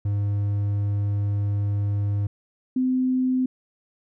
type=tone pair in turn; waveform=triangle / sine; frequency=101.8 / 256.5 Hz; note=G#2 / C4; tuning=-34 / -34 cents; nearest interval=octave + major third; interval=1600 cents; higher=second; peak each=-19 dBFS; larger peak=neither; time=0.05-2.27 / 2.76-3.46 s; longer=first; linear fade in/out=5 ms; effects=none